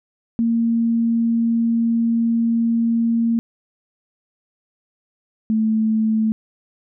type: tone pair in turn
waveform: sine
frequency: 230.7 / 219.5 Hz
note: A#3 / A3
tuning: -18 / -4 cents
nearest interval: minor second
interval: 86 cents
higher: first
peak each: -15 dBFS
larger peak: neither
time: 0.39-3.39 / 5.5-6.32 s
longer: first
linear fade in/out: 0 ms
effects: none